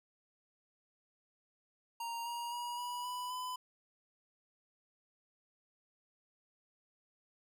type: tone with pitch steps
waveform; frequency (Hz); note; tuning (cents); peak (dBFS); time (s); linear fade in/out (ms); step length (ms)
square; 932.3 / 946.4 / 960.7 / 975.3 / 990 / 1005; A#5 / A#5 / B5 / B5 / B5 / B5; 0 / +26 / -48 / -22 / +4 / +30; -39; 2-3.56; 5; 260
effects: none